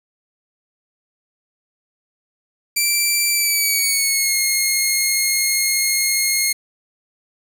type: tone with pitch glide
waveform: 10% pulse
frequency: 2343 to 2149 Hz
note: D7 to C7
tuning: -5 to +46 cents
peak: -7 dBFS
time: 2.76-6.53 s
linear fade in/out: 10 ms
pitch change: -149 cents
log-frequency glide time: 3.31-4.37 s
effects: 7-bit